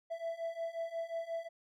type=beating tone pair; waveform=triangle; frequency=661 / 666.6 Hz; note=E5 / E5; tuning=+5 / +19 cents; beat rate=5.6 Hz; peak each=-39 / -37 dBFS; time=0.1-1.49 s; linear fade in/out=20 ms; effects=none